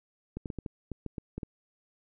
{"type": "clicks", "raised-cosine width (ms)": 3, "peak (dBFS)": -23, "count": 10, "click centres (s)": [0.37, 0.458, 0.502, 0.587, 0.662, 0.917, 1.063, 1.182, 1.38, 1.432], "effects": []}